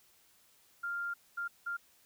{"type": "tone bursts at uneven times", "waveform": "sine", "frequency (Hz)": 1396.9, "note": "F6", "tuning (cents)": 0, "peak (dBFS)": -34, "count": 3, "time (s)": [[0.83, 1.14], [1.37, 1.48], [1.66, 1.77]], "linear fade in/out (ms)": 10, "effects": ["white hiss -66 dBFS RMS until 2.05 s"]}